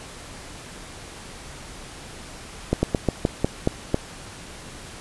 slowing click train, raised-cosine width 2 ms, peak -5 dBFS, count 8, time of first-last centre 2.73-3.944 s, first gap 100 ms, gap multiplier 1.18, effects pink hiss -40 dBFS RMS until 5 s + resampled to 24000 Hz

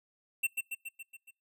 square tone with echo, 2702 Hz, E7, 42 cents sharp, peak -27 dBFS, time 0.43-0.47 s, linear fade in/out 10 ms, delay 140 ms, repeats 6, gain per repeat -4 dB, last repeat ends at 1.31 s, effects noise-tail reverb RT60 0.3 s tail -25 dB re dry

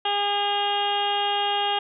harmonic tone, 406.6 Hz, G#4, 37 cents flat, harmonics 1 / 2 / 3 / 4 / 5 / 6 / 7 / 8 / 9, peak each -32 / -24 / -34 / -35 / -39 / -40 / -29 / -29 / -41 dBFS, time 0.05-1.79 s, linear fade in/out 5 ms, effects none

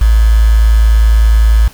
sine tone with quantisation, 55 Hz, A1, in tune, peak -4 dBFS, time 0.01-1.68 s, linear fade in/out 5 ms, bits 4, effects pink hiss -38 dBFS RMS until 1.73 s

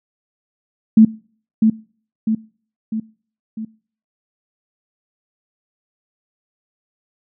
sine tone with echo, 220 Hz, A3, in tune, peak -4 dBFS, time 0.97-1.05 s, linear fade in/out 5 ms, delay 650 ms, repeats 4, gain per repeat -5 dB, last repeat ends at 3.65 s, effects noise-tail reverb RT60 0.5 s tail -24 dB re dry

